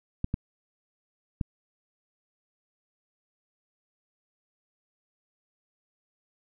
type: clicks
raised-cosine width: 5 ms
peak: -15 dBFS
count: 3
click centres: 0.244 / 0.341 / 1.412 s
effects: none